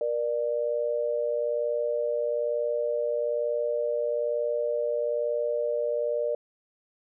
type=tone pair together; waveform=sine; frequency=473.9 / 595 Hz; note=A#4 / D5; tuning=+28 / +22 cents; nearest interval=major third; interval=394 cents; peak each=-28 / -27 dBFS; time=0.01-6.35 s; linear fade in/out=2 ms; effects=none